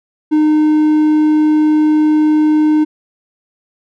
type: tone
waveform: triangle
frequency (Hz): 306.1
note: D#4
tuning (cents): -28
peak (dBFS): -6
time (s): 0.31-2.85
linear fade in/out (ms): 20
effects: none